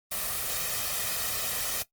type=noise with comb filter; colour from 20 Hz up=white; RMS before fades=-31 dBFS; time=0.11-1.83 s; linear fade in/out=10 ms; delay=1.6 ms; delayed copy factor=+0.55; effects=noise-tail reverb RT60 0.1 s tail -17 dB re dry + Opus 24 kbps